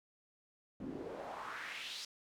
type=noise with band-pass filter sweep; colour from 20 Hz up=pink; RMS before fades=-45 dBFS; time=0.8-2.05 s; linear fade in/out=2 ms; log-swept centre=220 to 4900 Hz; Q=2.6; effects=none